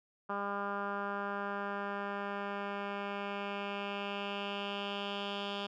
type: tone with low-pass filter sweep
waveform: 10% pulse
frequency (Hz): 201.1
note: G3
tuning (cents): +44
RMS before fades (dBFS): -38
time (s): 0.29-5.67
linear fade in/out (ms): 10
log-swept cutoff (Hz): 1300 to 3500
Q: 3.2
effects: none